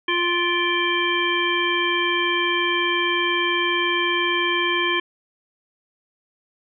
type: harmonic tone with a mistuned harmonic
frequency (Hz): 349.2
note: F4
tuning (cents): 0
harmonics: 1 / 3 / 5 / 7 / 9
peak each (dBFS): -25 / -25 / -25 / -25 / -25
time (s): 0.08-5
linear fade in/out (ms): 5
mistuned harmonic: 7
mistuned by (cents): -69
effects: none